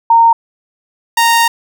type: tone pair in turn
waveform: sine / sawtooth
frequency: 921 / 927.4 Hz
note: A#5 / A#5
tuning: -21 / -9 cents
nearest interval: unison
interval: 12 cents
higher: second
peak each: -4 dBFS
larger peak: neither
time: 0.1-0.33 / 1.17-1.48 s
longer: second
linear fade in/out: 5 ms
effects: none